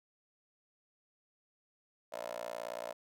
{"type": "tone with high-pass filter", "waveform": "15% pulse", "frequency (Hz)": 58.5, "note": "A#1", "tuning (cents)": 7, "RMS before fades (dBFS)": -42, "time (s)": [2.12, 2.93], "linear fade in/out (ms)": 10, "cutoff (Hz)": 630, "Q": 4.1, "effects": []}